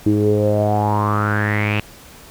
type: tone with low-pass filter sweep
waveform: sawtooth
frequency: 104.6 Hz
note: G#2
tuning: 13 cents sharp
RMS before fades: -17 dBFS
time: 0.06-1.8 s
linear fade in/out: 0 ms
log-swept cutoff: 320 to 2700 Hz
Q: 7.8
effects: pink hiss -42 dBFS RMS until 2.3 s